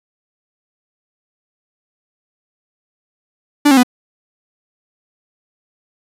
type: tone with pitch steps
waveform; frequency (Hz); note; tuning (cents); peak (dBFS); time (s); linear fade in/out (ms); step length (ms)
45% pulse; 291.9 / 269.2 / 248.3; D4 / C4 / B3; -10 / +49 / +9; -7; 3.65-3.833; 10; 61
effects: resampled to 32000 Hz + 8-bit